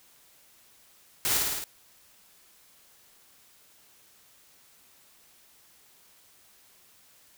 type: noise with echo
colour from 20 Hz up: white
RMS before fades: -27 dBFS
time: 1.25-1.37 s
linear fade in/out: 0 ms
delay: 54 ms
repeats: 5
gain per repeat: -2 dB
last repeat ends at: 1.64 s
effects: white hiss -59 dBFS RMS until 7.37 s